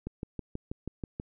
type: click train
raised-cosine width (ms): 3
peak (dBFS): -22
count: 8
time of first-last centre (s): 0.07-1.199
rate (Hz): 6.2
effects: none